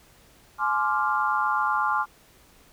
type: chord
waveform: sine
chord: D half-diminished seventh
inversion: second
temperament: equal with one note detuned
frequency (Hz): 848.6 / 1046.5 / 1174.7 / 1396.9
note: Ab5 / C6 / D6 / F6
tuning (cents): +37 / 0 / 0 / 0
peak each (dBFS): -27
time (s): 0.58-2.06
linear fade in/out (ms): 50
effects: pink hiss -56 dBFS RMS until 2.72 s